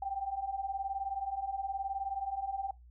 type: beating tone pair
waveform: sine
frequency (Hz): 769 / 788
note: G5 / G5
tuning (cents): -33 / +9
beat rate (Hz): 19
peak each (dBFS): -38 / -35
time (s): 0.02-2.71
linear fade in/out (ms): 5
effects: noise-tail reverb RT60 0.2 s tail -22 dB re dry + added 60 Hz sine -53 dBFS peak until 2.9 s